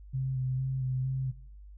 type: tone with vibrato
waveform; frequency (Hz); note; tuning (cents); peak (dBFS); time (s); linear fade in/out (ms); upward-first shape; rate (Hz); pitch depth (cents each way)
sine; 130.7; C3; -1; -28; 0.13-1.32; 20; square; 2.2; 19
effects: noise-tail reverb RT60 0.5 s tail -18 dB re dry + added 50 Hz sine -46 dBFS peak until 1.77 s